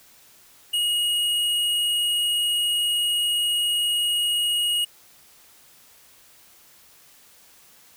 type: tone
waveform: square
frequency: 2883 Hz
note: F#7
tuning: 46 cents flat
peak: -21 dBFS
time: 0.73-4.85 s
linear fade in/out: 10 ms
effects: white hiss -53 dBFS RMS until 7.96 s